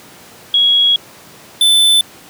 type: tone pair in turn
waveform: sine / square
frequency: 3322 / 3520 Hz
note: G#7 / A7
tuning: 0 / 0 cents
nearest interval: minor second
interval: 100 cents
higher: second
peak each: -8 dBFS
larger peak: neither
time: 0.54-0.96 / 1.61-2.01 s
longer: first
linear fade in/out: 2 ms
effects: pink hiss -39 dBFS RMS until 2.29 s + high-pass 150 Hz 12 dB/octave